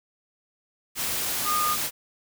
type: tone in noise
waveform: sine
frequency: 1222 Hz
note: D#6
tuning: 32 cents flat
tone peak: -23 dBFS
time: 1.44-1.77 s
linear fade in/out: 50 ms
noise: white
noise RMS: -28 dBFS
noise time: 0.95-1.91 s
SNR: +2 dB
effects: none